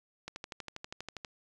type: click train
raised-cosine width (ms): 0.2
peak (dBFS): -23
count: 13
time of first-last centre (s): 0.28-1.248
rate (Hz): 12.4
effects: resampled to 24000 Hz